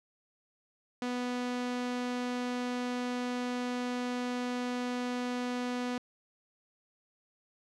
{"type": "tone", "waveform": "sawtooth", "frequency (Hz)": 246.9, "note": "B3", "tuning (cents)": 0, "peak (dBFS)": -28, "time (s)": [1.02, 5.98], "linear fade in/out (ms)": 2, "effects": ["low-pass 6000 Hz 12 dB/octave"]}